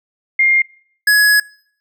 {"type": "tone pair in turn", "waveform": ["sine", "square"], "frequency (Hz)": [2119, 1681.9], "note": ["C7", "G#6"], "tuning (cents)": [21, 21], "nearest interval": "major third", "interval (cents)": 400, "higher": "first", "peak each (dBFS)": -9, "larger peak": "neither", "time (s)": [[0.39, 0.62], [1.07, 1.4]], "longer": "second", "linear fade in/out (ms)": 5, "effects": ["noise-tail reverb RT60 0.6 s tail -24 dB re dry"]}